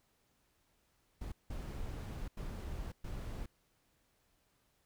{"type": "noise bursts at uneven times", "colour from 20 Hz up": "brown", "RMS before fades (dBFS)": -42, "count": 4, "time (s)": [[1.21, 1.32], [1.5, 2.28], [2.37, 2.92], [3.04, 3.46]], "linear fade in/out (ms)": 5, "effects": ["pink hiss -75 dBFS RMS until 4.85 s"]}